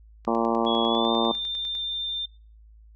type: click train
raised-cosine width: 0.2 ms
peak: -28 dBFS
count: 16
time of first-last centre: 0.25-1.752 s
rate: 9.99 Hz
type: harmonic tone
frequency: 115.3 Hz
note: A#2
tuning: 19 cents flat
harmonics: 2 / 3 / 4 / 5 / 6 / 7 / 8 / 9 / 10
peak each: -26 / -28 / -29 / -30 / -31 / -31 / -32 / -33 / -33 dBFS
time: 0.27-1.32 s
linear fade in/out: 5 ms
type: tone with pitch glide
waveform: sine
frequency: 3353 to 3594 Hz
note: G#7 to A7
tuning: +16 to +36 cents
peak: -27 dBFS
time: 0.66-2.26 s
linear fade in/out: 10 ms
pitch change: +120 cents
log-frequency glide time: 0.87-1.1 s
effects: noise-tail reverb RT60 0.4 s tail -21 dB re dry + added 54 Hz sine -48 dBFS peak until 2.95 s